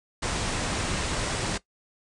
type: low-pass noise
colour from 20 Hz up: pink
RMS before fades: -29 dBFS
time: 0.22-1.58 s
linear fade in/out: 10 ms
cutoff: 9500 Hz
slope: 96 dB/octave
effects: noise-tail reverb RT60 0.1 s tail -17 dB re dry